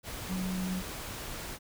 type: tone in noise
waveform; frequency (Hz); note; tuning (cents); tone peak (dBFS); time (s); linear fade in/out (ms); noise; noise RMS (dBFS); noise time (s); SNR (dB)
sine; 185; F#3; 0; -31; 0.27-0.83; 50; pink; -40; 0.03-1.59; +6
effects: none